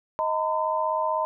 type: tone cluster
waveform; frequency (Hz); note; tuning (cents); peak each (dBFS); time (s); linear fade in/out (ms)
sine; 627 / 916 / 1012; D#5 / A#5 / B5; +13 / -31 / +42; -27; 0.19-1.25; 0
effects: none